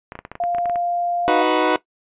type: clicks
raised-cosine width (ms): 0.5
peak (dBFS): -17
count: 12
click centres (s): 0.121 / 0.154 / 0.19 / 0.251 / 0.316 / 0.354 / 0.438 / 0.548 / 0.584 / 0.657 / 0.697 / 0.758
type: tone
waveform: sine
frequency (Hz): 698.5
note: F5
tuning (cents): 0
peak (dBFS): -19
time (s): 0.4-1.42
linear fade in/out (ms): 2
type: chord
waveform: 20% pulse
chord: B major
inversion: first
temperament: equal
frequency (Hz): 311.1 / 370 / 493.9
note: D#4 / F#4 / B4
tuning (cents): 0 / 0 / 0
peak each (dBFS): -15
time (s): 1.28-1.76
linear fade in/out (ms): 0
effects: noise-tail reverb RT60 0.1 s tail -17 dB re dry + resampled to 8000 Hz